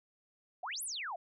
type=exponential two-way sweep; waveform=sine; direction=up then down; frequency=638 to 11840 to 638 Hz; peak=-37 dBFS; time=0.63-1.16 s; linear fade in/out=5 ms; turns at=0.83 s; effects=none